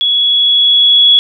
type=tone with level ramp; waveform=sine; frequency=3367 Hz; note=G#7; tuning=23 cents sharp; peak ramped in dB=-9 to -3 dBFS; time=0.01-1.19 s; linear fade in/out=0 ms; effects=none